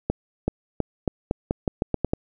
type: accelerating click train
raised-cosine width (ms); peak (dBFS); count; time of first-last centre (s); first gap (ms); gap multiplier
2; -8; 11; 0.1-2.135; 380; 0.85
effects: none